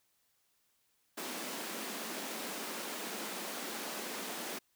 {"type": "high-pass noise", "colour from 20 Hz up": "pink", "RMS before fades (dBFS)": -41, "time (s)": [1.17, 4.59], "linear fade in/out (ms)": 10, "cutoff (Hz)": 200, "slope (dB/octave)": 48, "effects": ["white hiss -75 dBFS RMS until 4.75 s"]}